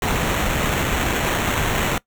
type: noise with sample-and-hold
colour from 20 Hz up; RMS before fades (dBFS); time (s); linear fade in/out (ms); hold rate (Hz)
pink; -21; 0.02-1.98; 2; 4900
effects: noise-tail reverb RT60 0.1 s tail -21 dB re dry